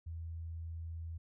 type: tone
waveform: sine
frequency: 82.41 Hz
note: E2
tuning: in tune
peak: -40 dBFS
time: 0.06-1.18 s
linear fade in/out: 10 ms
effects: none